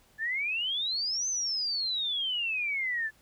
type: exponential two-way sweep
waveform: sine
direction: up then down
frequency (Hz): 1717 to 6272 to 1717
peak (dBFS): -28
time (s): 0.18-3.11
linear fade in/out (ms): 50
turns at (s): 1.28
effects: pink hiss -63 dBFS RMS until 3.21 s